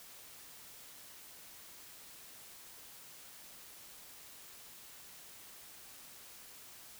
silence, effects white hiss -54 dBFS RMS until 6.99 s

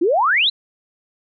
sine exponential sweep, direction up, 311.1 to 4186 Hz, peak -13 dBFS, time 0.01-0.5 s, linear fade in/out 10 ms, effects none

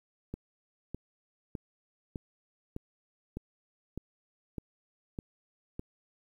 click train, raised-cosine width 3 ms, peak -24 dBFS, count 10, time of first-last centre 0.34-5.795 s, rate 1.65 Hz, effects 10-bit

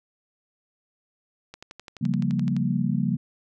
click train, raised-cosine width 0.2 ms, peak -23 dBFS, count 13, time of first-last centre 1.54-2.566 s, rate 11.7 Hz
sine chord, G half-diminished seventh, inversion second, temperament equal, 138.59 / 174.61 / 196 / 233.1 Hz, Db3 / F3 / G3 / Bb3, 0 / 0 / 0 / 0 cents, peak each -27 dBFS, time 2.01-3.17 s, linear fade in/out 10 ms
effects none

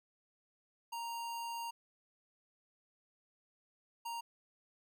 square tone bursts at uneven times, 932.3 Hz, A#5, in tune, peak -40 dBFS, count 2, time 0.92-1.71 / 4.05-4.21 s, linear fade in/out 10 ms, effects none

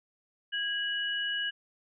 sine tone pair together, 1645 / 2931 Hz, G#6 / F#7, -17 / -17 cents, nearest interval minor seventh, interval 1000 cents, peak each -32 / -32 dBFS, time 0.52-1.51 s, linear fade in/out 20 ms, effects none

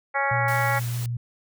harmonic tone, 277.2 Hz, C#4, in tune, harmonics 2 / 3 / 4 / 5 / 6 / 7 / 8, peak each -30 / -26 / -31 / -29 / -31 / -28 / -32 dBFS, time 0.14-0.8 s, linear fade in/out 20 ms
sine tone with vibrato, 120 Hz, B2, 49 cents flat, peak -25 dBFS, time 0.31-1.17 s, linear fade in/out 5 ms, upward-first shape triangle, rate 4.8 Hz, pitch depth 18 cents each way
white noise, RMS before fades -38 dBFS, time 0.48-1.06 s, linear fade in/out 2 ms
effects none

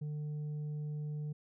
triangle tone with tanh clipping, 150 Hz, D3, 37 cents sharp, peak -37 dBFS, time 0.01-1.33 s, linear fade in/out 10 ms, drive 8 dB, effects none

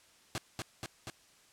pink noise with echo, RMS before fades -36 dBFS, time 0.35-0.38 s, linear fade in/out 0 ms, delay 240 ms, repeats 3, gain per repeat -2 dB, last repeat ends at 1.1 s, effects white hiss -63 dBFS RMS until 1.52 s + low-pass 9000 Hz 12 dB/octave

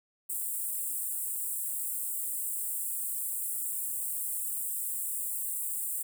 pink high-pass noise, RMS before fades -34 dBFS, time 0.29-6.03 s, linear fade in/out 10 ms, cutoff 7800 Hz, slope 96 dB/octave, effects none

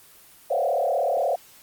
sine tone with frequency modulation, 622.3 Hz, D#5, in tune, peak -20 dBFS, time 0.5-1.36 s, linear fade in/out 10 ms, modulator 36.5 Hz, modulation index 3.1, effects white hiss -51 dBFS RMS until 1.62 s + Opus 24 kbps

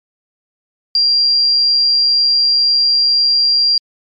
sine tone with amplitude modulation, 4758 Hz, D8, 22 cents sharp, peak -8 dBFS, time 0.95-3.78 s, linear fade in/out 2 ms, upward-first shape sine, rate 142 Hz, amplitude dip 25%, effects MP3 96 kbps

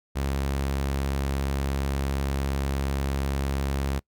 sawtooth tone, 68.6 Hz, C#2, 17 cents flat, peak -21 dBFS, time 0.15-4 s, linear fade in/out 20 ms, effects noise-tail reverb RT60 0.1 s tail -24 dB re dry

